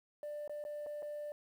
sine tone with dropouts, 592 Hz, D5, 14 cents sharp, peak -38 dBFS, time 0.23-1.32 s, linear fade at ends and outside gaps 1 ms, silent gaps 0.477-0.495 / 0.64-0.65 / 0.863-0.867 / 1.023-1.028 s, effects tanh soft clip ceiling -38 dBFS + 11-bit

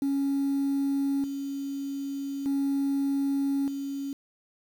sine tone with tremolo, 277.2 Hz, C#4, in tune, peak -22 dBFS, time 0.02-4.13 s, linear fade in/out 2 ms, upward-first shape square, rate 0.41 Hz, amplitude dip 60%, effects tanh soft clip ceiling -22 dBFS + 8-bit

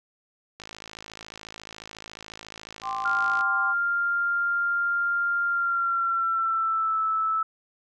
click train, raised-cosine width 0.2 ms, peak -22 dBFS, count 153, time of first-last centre 0.6-3.41 s, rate 54.1 Hz
sine chord, G suspended fourth, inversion none, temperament just, 784 / 1045.3 / 1176 Hz, G5 / C6 / D6, 0 / -2 / +2 cents, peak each -32 / -30 / -34 dBFS, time 2.82-3.75 s, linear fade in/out 50 ms
sine tone with pitch glide, 1396.9 to 1310.9 Hz, F6 to E6, 0 to -10 cents, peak -22 dBFS, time 3.05-7.43 s, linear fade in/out 5 ms, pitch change -110 cents, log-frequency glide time 5.46-7 s
effects none

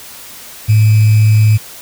sine tone with sample-and-hold, 107.7 Hz, A2, 37 cents flat, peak -5 dBFS, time 0.68-1.58 s, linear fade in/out 20 ms, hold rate 2450 Hz, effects white hiss -33 dBFS RMS until 1.81 s

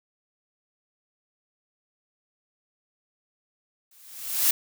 blue noise with exponential growth, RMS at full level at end -18 dBFS, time 3.91-4.51 s, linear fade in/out 5 ms, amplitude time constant 130 ms, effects none

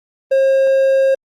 triangle tone, 537 Hz, C5, 45 cents sharp, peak -8 dBFS, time 0.31-1.15 s, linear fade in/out 10 ms, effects Opus 24 kbps

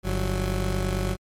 20% pulse tone pair together, 49.04 / 185 Hz, G1 / F#3, +1 / 0 cents, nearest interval octave + major seventh, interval 2299 cents, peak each -20 / -24 dBFS, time 0.03-1.17 s, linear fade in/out 50 ms, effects MP3 64 kbps

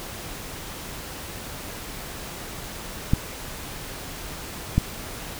clicks, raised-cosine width 5 ms, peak -5 dBFS, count 2, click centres 3.135 / 4.78 s, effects pink hiss -36 dBFS RMS until 5.39 s

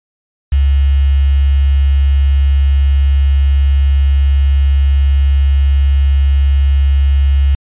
sine tone with quantisation, 69.3 Hz, C#2, in tune, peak -7 dBFS, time 0.52-7.55 s, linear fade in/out 5 ms, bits 5, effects resampled to 8000 Hz

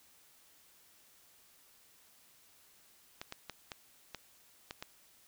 clicks, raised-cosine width 0.2 ms, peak -24 dBFS, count 7, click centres 3.215 / 3.324 / 3.497 / 3.718 / 4.147 / 4.709 / 4.825 s, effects white hiss -64 dBFS RMS until 5.27 s

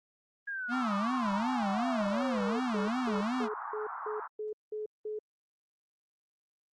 sine exponential sweep, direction down, 1661.2 to 438.5 Hz, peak -34 dBFS, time 0.47-2.6 s, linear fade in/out 10 ms
square tone with vibrato, 225.5 Hz, A3, 43 cents sharp, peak -31 dBFS, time 0.68-3.49 s, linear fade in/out 50 ms, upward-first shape sine, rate 2.7 Hz, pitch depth 230 cents each way
pink band-pass noise, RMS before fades -40 dBFS, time 0.71-4.28 s, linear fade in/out 20 ms, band 850 to 1400 Hz, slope 48 dB/octave
sine tone bursts, 427 Hz, G#4, 48 cents sharp, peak -34 dBFS, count 8, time 2.74-5.19 s, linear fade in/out 5 ms, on 140 ms, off 190 ms
effects low-pass 5000 Hz 12 dB/octave + Opus 32 kbps

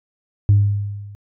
sine tone with level ramp, 101.7 Hz, G#2, 36 cents flat, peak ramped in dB -6 to -35 dBFS, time 0.49-1.15 s, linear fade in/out 0 ms, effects tanh soft clip ceiling -6 dBFS

